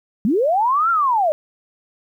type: linear two-way sweep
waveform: sine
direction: up then down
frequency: 185 to 1396.9 to 582 Hz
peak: -14 dBFS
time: 0.25-1.32 s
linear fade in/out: 0 ms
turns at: 0.9 s
effects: 9-bit